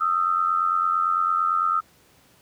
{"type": "tone pair together", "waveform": "sine", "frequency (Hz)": [1244.5, 1333.4], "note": ["D#6", "E6"], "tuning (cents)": [0, 19], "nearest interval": "minor second", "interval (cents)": 119, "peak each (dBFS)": -22, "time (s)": [0, 1.81], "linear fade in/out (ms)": 20, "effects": ["pink hiss -57 dBFS RMS until 2.41 s", "high-pass 80 Hz 12 dB/octave"]}